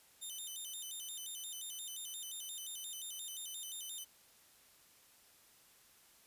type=tone with vibrato; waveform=10% pulse; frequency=3323 Hz; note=G#7; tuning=in tune; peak=-36 dBFS; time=0.21-4.05 s; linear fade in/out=20 ms; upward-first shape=square; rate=5.7 Hz; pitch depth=160 cents each way; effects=white hiss -65 dBFS RMS until 6.26 s + resampled to 32000 Hz